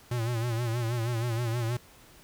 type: tone with vibrato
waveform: square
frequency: 117.5 Hz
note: A#2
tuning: 14 cents sharp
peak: -28 dBFS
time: 0.11-1.77 s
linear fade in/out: 5 ms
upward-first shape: sine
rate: 6.3 Hz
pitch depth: 82 cents each way
effects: pink hiss -55 dBFS RMS until 2.23 s